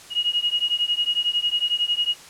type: beating tone pair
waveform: sine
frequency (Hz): 2879 / 2890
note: F#7 / F#7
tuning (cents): -48 / -41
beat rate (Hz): 11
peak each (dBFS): -23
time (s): 0.1-2.16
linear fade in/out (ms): 50
effects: white hiss -44 dBFS RMS until 2.29 s + low-pass 9000 Hz 12 dB/octave